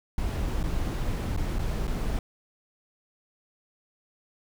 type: noise with dropouts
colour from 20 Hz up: brown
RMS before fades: -28 dBFS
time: 0.18-2.19 s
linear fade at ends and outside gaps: 2 ms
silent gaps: 0.63-0.638 / 1.365-1.374 / 1.586-1.591 / 1.871-1.877 s
effects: none